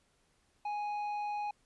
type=tone with tanh clipping; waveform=sine; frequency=830.6 Hz; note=G#5; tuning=in tune; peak=-35 dBFS; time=0.65-1.51 s; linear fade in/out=5 ms; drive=7 dB; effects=pink hiss -72 dBFS RMS until 1.65 s + resampled to 24000 Hz